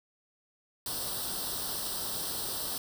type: noise with comb filter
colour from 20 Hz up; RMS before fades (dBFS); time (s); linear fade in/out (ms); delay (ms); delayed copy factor
white; -35; 0.86-2.78; 2; 0.22; +0.8
effects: none